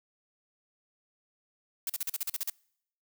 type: noise bursts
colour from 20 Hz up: blue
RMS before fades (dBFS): -32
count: 10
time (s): 1.87-2.499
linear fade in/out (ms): 2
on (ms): 26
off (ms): 41
effects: noise-tail reverb RT60 0.7 s tail -26 dB re dry